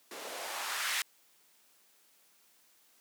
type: noise with band-pass filter sweep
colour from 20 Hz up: blue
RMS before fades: -37 dBFS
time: 0.11-1.02 s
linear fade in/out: 2 ms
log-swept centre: 350 to 2000 Hz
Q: 1.5
effects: white hiss -66 dBFS RMS until 3 s + high-pass 200 Hz 12 dB/octave